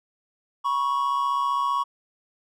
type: tone pair together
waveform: triangle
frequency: 973.4 / 1108.7 Hz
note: B5 / C#6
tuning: -25 / 0 cents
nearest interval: major second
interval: 225 cents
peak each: -25 / -21 dBFS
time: 0.64-1.84 s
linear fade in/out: 20 ms
effects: none